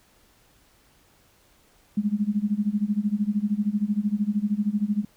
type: tone with tremolo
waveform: sine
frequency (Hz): 207.7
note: G#3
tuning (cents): 0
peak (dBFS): -18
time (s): 1.97-5.05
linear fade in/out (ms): 5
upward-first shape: sine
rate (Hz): 13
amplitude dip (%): 90
effects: pink hiss -60 dBFS RMS until 5.16 s